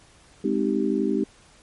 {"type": "chord", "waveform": "sine", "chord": "Ab major seventh", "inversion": "none", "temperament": "just", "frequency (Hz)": [207.7, 259.6, 311.5, 389.3], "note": ["Ab3", "C4", "Eb4", "G4"], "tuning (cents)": [0, -13, 2, -12], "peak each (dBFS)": -26, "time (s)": [0.44, 1.24], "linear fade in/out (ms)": 5, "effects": ["pink hiss -54 dBFS RMS until 1.62 s", "MP3 48 kbps"]}